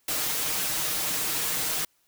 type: noise with comb filter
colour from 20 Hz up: white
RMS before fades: -28 dBFS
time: 0.08-1.85 s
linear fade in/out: 5 ms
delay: 6.5 ms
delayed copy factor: +0.65
effects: white hiss -68 dBFS RMS until 2.07 s